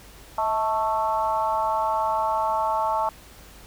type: harmonic tone with a mistuned harmonic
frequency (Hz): 220.8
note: A3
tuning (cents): +6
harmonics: 3 / 4 / 5 / 6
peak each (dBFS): -28 / -23 / -28 / -33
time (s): 0.38-3.09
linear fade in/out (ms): 2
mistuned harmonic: 3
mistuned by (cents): -49
effects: added 50 Hz sine -49 dBFS peak until 3.66 s + pink hiss -48 dBFS RMS until 3.66 s